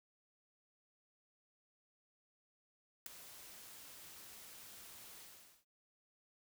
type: noise with ADSR envelope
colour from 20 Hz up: white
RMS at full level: -38 dBFS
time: 3.06-5.65 s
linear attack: 4 ms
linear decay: 3 ms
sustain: -17 dB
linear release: 460 ms
effects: none